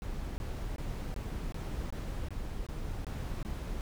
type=noise bursts; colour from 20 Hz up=brown; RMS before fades=-37 dBFS; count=10; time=0.02-3.809 s; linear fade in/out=0 ms; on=360 ms; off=21 ms; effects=none